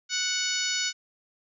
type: harmonic tone with a mistuned harmonic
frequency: 740 Hz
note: F#5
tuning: in tune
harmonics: 2 / 3 / 4 / 5 / 6 / 7 / 8 / 9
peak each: -34 / -34 / -34 / -34 / -34 / -34 / -34 / -34 dBFS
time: 0.09-0.93 s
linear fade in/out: 50 ms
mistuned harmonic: 9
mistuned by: +69 cents
effects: none